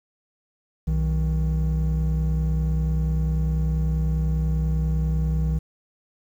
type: tone pair together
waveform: triangle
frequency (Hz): 62.82 / 158.3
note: B1 / D#3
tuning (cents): +30 / +30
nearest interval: octave + major third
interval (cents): 1600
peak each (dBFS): -19 / -21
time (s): 0.87-5.59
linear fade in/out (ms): 10
effects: tanh soft clip ceiling -13 dBFS + 9-bit